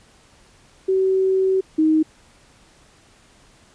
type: tone pair in turn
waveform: sine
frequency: 380 / 313.6 Hz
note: F#4 / D#4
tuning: +46 / +14 cents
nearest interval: minor third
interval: 332 cents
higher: first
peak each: -15 / -13 dBFS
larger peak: second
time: 0.88-1.61 / 1.78-2.03 s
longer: first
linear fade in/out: 10 ms
effects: pink hiss -53 dBFS RMS until 3.74 s + resampled to 22050 Hz